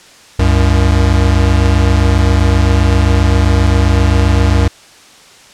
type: tone pair together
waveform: square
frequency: 66.61 / 94.2 Hz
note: C2 / F#2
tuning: +32 / +32 cents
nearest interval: tritone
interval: 600 cents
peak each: -11 dBFS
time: 0.39-4.68 s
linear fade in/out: 5 ms
effects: white hiss -40 dBFS RMS until 5.53 s + low-pass 7000 Hz 12 dB/octave